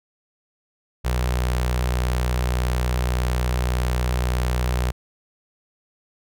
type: tone with notch filter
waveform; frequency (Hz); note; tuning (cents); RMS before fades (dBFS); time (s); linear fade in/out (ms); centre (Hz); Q
sawtooth; 61.74; B1; 0; -22; 1.04-4.92; 20; 260; 1.2
effects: none